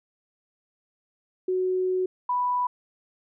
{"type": "tone pair in turn", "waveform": "sine", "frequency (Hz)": [370, 987.8], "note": ["F#4", "B5"], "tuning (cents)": [0, 0], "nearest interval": "octave + perfect fourth", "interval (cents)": 1700, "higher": "second", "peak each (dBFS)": -22, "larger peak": "neither", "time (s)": [[1.48, 2.06], [2.29, 2.67]], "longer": "first", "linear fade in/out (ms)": 5, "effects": []}